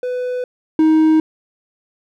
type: tone pair in turn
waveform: triangle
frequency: 498.9 / 314.9 Hz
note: B4 / D#4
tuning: +17 / +21 cents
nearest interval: minor sixth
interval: 796 cents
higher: first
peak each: -17 / -7 dBFS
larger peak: second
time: 0.03-0.44 / 0.79-1.2 s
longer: neither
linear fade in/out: 2 ms
effects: none